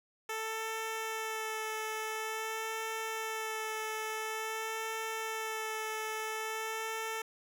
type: tone with vibrato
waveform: 10% pulse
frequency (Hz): 440.5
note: A4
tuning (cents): +2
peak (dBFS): -27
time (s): 0.29-7.22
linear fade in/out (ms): 5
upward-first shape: sine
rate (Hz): 0.48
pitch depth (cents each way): 16
effects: none